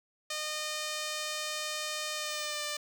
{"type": "tone with pitch glide", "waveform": "5% pulse", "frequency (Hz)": [611, 594.6], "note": ["D#5", "D5"], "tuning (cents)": [-32, 21], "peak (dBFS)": -22, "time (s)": [0.3, 2.77], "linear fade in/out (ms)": 5, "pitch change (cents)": -47, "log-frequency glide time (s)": [2.14, 2.65], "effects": []}